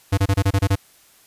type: tone bursts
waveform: square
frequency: 98 Hz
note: G2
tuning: in tune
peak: -15 dBFS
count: 8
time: 0.12-0.757 s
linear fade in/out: 10 ms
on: 56 ms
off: 27 ms
effects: white hiss -53 dBFS RMS until 1.26 s + resampled to 32000 Hz